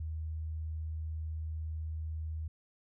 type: tone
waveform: sine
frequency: 79 Hz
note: D#2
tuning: 27 cents sharp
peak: -35 dBFS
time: 0-2.48 s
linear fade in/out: 5 ms
effects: none